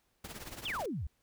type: noise with tremolo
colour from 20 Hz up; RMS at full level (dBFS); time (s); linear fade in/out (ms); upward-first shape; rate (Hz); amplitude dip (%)
pink; -42; 0.24-0.86; 5; triangle; 18; 80
type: exponential sweep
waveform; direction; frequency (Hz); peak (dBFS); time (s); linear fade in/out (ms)
sine; down; 3729 to 59.2; -34; 0.65-1.07; 5
effects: pink hiss -75 dBFS RMS until 1.22 s